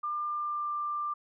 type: tone with pitch glide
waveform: sine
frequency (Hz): 1197 to 1186.7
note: D6 to D6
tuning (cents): +33 to +18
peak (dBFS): -30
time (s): 0.03-1.14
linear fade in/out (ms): 10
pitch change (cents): -15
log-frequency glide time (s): 0.29-0.71
effects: none